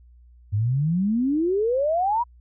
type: exponential sweep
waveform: sine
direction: up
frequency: 98 to 987.8 Hz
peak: -19 dBFS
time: 0.52-2.24 s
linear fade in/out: 20 ms
effects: added 60 Hz sine -48 dBFS peak until 2.4 s